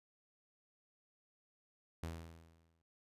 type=tone with exponential decay; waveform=sawtooth; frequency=82.41 Hz; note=E2; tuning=in tune; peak=-36 dBFS; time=2.03-2.82 s; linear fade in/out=0 ms; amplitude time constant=170 ms; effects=resampled to 32000 Hz